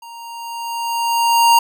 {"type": "tone with level ramp", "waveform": "square", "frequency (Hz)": 932.3, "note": "A#5", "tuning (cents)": 0, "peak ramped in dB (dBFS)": [-35, -8], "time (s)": [0.02, 1.59], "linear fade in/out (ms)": 5, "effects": []}